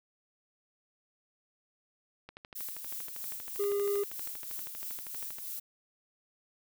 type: click train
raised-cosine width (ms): 0.3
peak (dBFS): -30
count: 40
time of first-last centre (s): 2.29-5.385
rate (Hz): 12.6
type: noise with tremolo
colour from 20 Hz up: violet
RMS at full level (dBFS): -39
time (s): 2.55-5.6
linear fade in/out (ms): 10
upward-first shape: sine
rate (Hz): 3.1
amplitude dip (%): 40
type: tone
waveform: triangle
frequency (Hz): 405.3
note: G#4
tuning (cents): -42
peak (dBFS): -26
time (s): 3.59-4.04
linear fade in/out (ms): 10
effects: none